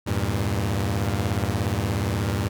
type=chord; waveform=sawtooth; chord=E diminished; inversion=none; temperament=equal with one note detuned; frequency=82.41 / 99.83 / 116.54 Hz; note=E2 / G2 / Bb2; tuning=0 / +32 / 0 cents; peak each=-25 / -21 / -24 dBFS; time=0.06-2.49 s; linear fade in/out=20 ms; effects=none